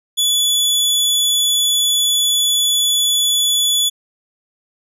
sawtooth tone, 3432 Hz, A7, 44 cents flat, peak -10 dBFS, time 0.17-3.9 s, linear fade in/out 20 ms, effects resampled to 32000 Hz

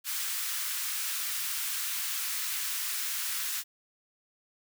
white high-pass noise, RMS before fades -33 dBFS, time 0.04-3.64 s, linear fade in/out 50 ms, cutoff 1200 Hz, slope 24 dB/octave, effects none

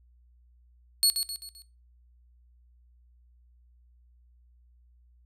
25% pulse tone with echo, 4362 Hz, C#8, 29 cents flat, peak -14 dBFS, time 1.03-1.1 s, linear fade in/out 0 ms, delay 130 ms, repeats 4, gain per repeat -7 dB, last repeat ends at 1.62 s, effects noise-tail reverb RT60 0.3 s tail -20 dB re dry + added 60 Hz sine -57 dBFS peak until 5.25 s

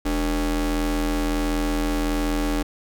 40% pulse ring-modulated tone, 166.7 Hz, E3, 20 cents sharp, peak -17 dBFS, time 0.05-2.63 s, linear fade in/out 10 ms, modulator 126 Hz, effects none

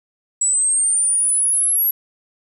sine exponential sweep, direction up, 7790 to 11670 Hz, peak -13 dBFS, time 0.41-1.91 s, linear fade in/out 5 ms, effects tanh soft clip ceiling -11 dBFS + 9-bit

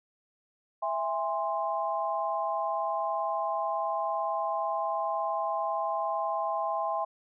sine chord, E augmented, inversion none, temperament equal with one note detuned, 659.3 / 817.3 / 1046.5 Hz, E5 / G#5 / B#5, 0 / -28 / 0 cents, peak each -32 dBFS, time 0.82-7.05 s, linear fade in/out 10 ms, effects none

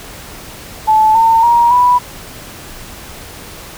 sine tone with pitch steps, 869 / 905.9 / 944.4 / 984.5 Hz, A5 / A#5 / A#5 / B5, -22 / -50 / +22 / -6 cents, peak -6 dBFS, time 0.87-1.99 s, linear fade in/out 20 ms, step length 280 ms, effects pink hiss -32 dBFS RMS until 3.77 s

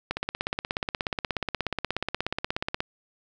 click train, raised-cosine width 0.3 ms, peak -11 dBFS, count 46, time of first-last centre 0.11-2.805 s, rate 16.7 Hz, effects none

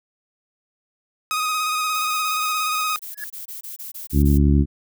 sawtooth tone with vibrato, 1252 Hz, D#6, 10 cents sharp, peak -17 dBFS, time 1.31-2.96 s, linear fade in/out 0 ms, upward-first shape square, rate 17 Hz, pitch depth 21 cents each way
violet noise bursts, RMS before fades -34 dBFS, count 16, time 1.94-4.38 s, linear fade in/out 10 ms, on 130 ms, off 24 ms
triangle tone with exponential growth, 1686 Hz, G#6, 26 cents sharp, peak -24 dBFS, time 3.11-3.24 s, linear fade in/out 1 ms, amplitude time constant 27 ms
harmonic tone, 71.6 Hz, D2, 43 cents flat, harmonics 1 / 2 / 3 / 4 / 5, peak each -15 / -19 / -21 / -22 / -29 dBFS, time 4.12-4.66 s, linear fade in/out 50 ms
effects none

